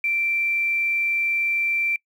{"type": "tone with quantisation", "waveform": "sine", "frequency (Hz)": 2349, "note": "D7", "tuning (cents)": 0, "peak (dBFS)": -20, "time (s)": [0.04, 1.96], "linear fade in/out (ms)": 2, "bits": 8, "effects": ["noise-tail reverb RT60 0.1 s tail -26 dB re dry"]}